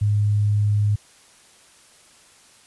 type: tone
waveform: sine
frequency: 103.83 Hz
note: G#2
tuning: in tune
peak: -16 dBFS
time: 0.01-0.96 s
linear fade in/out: 10 ms
effects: white hiss -52 dBFS RMS until 2.66 s + resampled to 24000 Hz